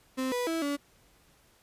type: tone with pitch steps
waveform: 35% pulse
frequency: 260.3 / 491.4 / 327.5 / 285.9 Hz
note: C4 / B4 / E4 / D4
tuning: -9 / -9 / -11 / -46 cents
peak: -27 dBFS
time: 0.17-0.77 s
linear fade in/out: 20 ms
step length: 150 ms
effects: pink hiss -63 dBFS RMS until 1.62 s + resampled to 32000 Hz